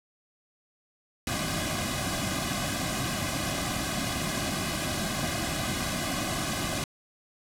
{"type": "noise with comb filter", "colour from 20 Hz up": "pink", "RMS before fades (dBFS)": -30, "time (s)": [1.27, 6.84], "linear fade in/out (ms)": 2, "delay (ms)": 2.2, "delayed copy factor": -1, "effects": ["low-pass 11000 Hz 12 dB/octave"]}